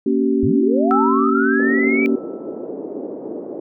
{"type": "chord", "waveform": "sine", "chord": "G diminished", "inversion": "first", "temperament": "equal with one note detuned", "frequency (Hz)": [233.1, 277.2, 383.3], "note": ["Bb3", "Db4", "G4"], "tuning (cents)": [0, 0, -39], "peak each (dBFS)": [-19, -18, -19], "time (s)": [0.06, 2.16], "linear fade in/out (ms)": 5}
{"type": "linear sweep", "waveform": "sine", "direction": "up", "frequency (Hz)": [68.9, 2343], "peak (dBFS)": -19, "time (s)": [0.43, 2.06], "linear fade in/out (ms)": 0}
{"type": "tone with exponential decay", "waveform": "sine", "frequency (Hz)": 1318.5, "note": "E6", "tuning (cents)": 0, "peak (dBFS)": -15, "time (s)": [0.91, 2.66], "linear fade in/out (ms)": 0, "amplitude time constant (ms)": 380}
{"type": "band-pass noise", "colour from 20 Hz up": "pink", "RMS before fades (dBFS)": -29, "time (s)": [1.59, 3.6], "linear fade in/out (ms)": 5, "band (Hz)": [290, 490], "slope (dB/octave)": 24}
{"effects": []}